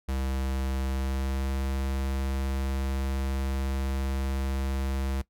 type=tone with pitch glide; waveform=square; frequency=66.3 to 67.11 Hz; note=C2 to C2; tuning=+23 to +45 cents; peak=-28 dBFS; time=0.08-5.22 s; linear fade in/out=10 ms; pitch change=+22 cents; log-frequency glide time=0.89-1.5 s; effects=noise-tail reverb RT60 0.1 s tail -19 dB re dry